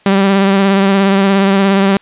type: tone with vibrato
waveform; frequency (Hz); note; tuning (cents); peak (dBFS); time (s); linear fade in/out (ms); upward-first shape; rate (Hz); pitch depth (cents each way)
sawtooth; 195.8; G3; -2; -4; 0.06-1.97; 2; triangle; 17; 34
effects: white hiss -48 dBFS RMS until 2.01 s + resampled to 8000 Hz